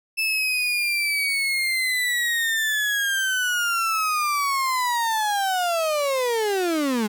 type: linear sweep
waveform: 35% pulse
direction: down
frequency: 2637 to 202.6 Hz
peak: -19 dBFS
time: 0.17-7.08 s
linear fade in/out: 20 ms
effects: none